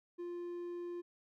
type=tone; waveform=triangle; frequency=349.2 Hz; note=F4; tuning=in tune; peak=-38 dBFS; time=0.18-1.02 s; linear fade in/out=20 ms; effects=none